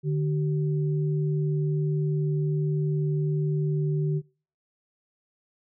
sine tone pair together, 149.78 / 381.8 Hz, D3 / G4, +34 / -46 cents, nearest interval octave + major third, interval 1620 cents, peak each -23 / -32 dBFS, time 0.03-4.22 s, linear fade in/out 50 ms, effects noise-tail reverb RT60 0.4 s tail -24 dB re dry

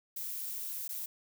violet noise with dropouts, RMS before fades -39 dBFS, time 0.16-1.06 s, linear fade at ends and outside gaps 5 ms, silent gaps 0.879-0.89 s, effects none

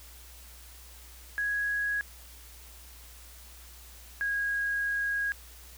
sine tone pair in turn, 1661.2 / 1642.1 Hz, G#6 / G#6, 0 / -20 cents, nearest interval unison, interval 20 cents, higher first, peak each -27 / -27 dBFS, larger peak neither, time 1.38-2.01 / 4.21-5.32 s, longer second, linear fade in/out 0 ms, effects added 60 Hz sine -50 dBFS peak until 5.77 s + white hiss -52 dBFS RMS until 5.77 s

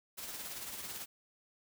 white noise with tremolo, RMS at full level -42 dBFS, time 0.17-1.06 s, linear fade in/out 20 ms, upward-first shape sine, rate 18 Hz, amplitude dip 40%, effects none

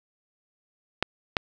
clicks, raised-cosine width 0.3 ms, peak -6 dBFS, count 2, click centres 1.026 / 1.368 s, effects none

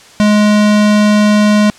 square tone, 209.6 Hz, G#3, 16 cents sharp, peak -7 dBFS, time 0.2-1.7 s, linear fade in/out 0 ms, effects white hiss -39 dBFS RMS until 1.78 s + low-pass 7000 Hz 12 dB/octave

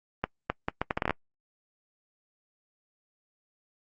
accelerating click train, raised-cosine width 0.5 ms, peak -11 dBFS, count 11, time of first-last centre 0.24-1.107 s, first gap 260 ms, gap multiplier 0.71, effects noise-tail reverb RT60 0.1 s tail -26 dB re dry + Opus 32 kbps

